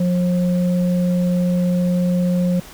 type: tone pair together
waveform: sine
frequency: 178.5 / 534.9 Hz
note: F3 / C5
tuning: +38 / +38 cents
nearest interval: octave + perfect fifth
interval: 1900 cents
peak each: -15 / -25 dBFS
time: 0-2.6 s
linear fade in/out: 5 ms
effects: pink hiss -40 dBFS RMS until 2.73 s